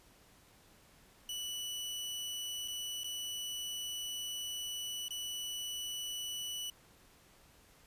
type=tone with dropouts; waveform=sawtooth; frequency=2960 Hz; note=F#7; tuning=in tune; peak=-35 dBFS; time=1.29-6.7 s; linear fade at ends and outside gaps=2 ms; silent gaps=2.678-2.682 / 3.035-3.043 / 5.083-5.106 s; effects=pink hiss -63 dBFS RMS until 7.86 s + resampled to 32000 Hz